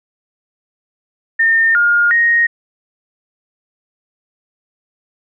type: tone with pitch steps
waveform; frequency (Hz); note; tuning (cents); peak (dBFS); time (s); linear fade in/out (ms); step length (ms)
sine; 1817 / 1419 / 1869; A#6 / F6 / A#6; -45 / +27 / +4; -9; 1.39-2.47; 10; 360
effects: none